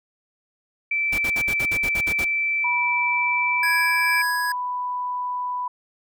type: tone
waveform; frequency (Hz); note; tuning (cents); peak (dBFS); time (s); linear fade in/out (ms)
sine; 2328; D7; -16; -20; 0.91-4.22; 5
type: noise bursts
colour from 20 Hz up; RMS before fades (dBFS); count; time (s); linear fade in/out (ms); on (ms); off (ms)
pink; -31; 10; 1.12-2.248; 10; 66; 52
type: tone with pitch glide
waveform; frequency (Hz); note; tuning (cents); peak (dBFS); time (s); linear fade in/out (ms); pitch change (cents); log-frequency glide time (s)
sine; 973 to 991.2; B5 to B5; -26 to +6; -24; 2.64-5.68; 5; +32; 3.08-3.95
type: tone with tremolo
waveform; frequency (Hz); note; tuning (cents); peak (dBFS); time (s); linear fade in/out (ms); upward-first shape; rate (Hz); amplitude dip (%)
square; 1663; G#6; +2; -22; 3.63-4.52; 2; sine; 2.2; 25
effects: none